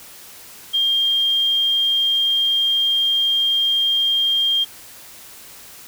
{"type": "tone", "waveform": "sine", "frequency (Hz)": 3206, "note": "G7", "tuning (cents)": 38, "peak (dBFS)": -15, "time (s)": [0.73, 4.65], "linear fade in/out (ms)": 20, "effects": ["white hiss -41 dBFS RMS until 5.87 s"]}